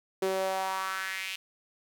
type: tone with high-pass filter sweep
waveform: sawtooth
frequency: 190 Hz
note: F#3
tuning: 46 cents sharp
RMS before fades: -32 dBFS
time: 0.22-1.36 s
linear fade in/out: 5 ms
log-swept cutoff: 390 to 2800 Hz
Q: 3.4
effects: none